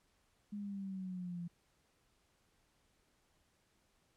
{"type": "exponential sweep", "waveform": "sine", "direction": "down", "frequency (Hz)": [207.7, 170.6], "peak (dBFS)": -40, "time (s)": [0.52, 1.48], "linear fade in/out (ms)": 10, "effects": ["pink hiss -75 dBFS RMS until 4.16 s", "low-pass 11000 Hz 12 dB/octave"]}